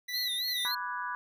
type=tone with tremolo; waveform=25% pulse; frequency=1975.5 Hz; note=B6; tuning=in tune; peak=-32 dBFS; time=0.08-0.72 s; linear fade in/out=10 ms; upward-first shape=square; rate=2.5 Hz; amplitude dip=50%
type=tone with vibrato; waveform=square; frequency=3927 Hz; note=B7; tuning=11 cents flat; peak=-31 dBFS; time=0.13-0.75 s; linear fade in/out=5 ms; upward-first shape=sine; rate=3.6 Hz; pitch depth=150 cents each way
type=chord; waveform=sine; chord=G# half-diminished seventh; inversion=first; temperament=equal; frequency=987.8 / 1174.7 / 1480 / 1661.2 Hz; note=B5 / D6 / F#6 / G#6; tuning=0 / 0 / 0 / 0 cents; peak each=-36 / -40 / -39 / -40 dBFS; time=0.65-1.15 s; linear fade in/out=0 ms
effects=none